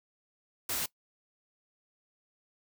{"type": "noise", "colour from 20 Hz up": "white", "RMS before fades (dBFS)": -33, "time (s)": [0.69, 0.86], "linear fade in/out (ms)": 5, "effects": ["noise-tail reverb RT60 0.1 s tail -21 dB re dry"]}